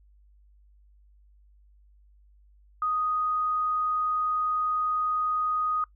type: tone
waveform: sine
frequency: 1245 Hz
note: D#6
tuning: 1 cent sharp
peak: -24 dBFS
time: 2.82-5.84 s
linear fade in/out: 2 ms
effects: noise-tail reverb RT60 0.1 s tail -21 dB re dry + added 50 Hz sine -55 dBFS peak until 5.95 s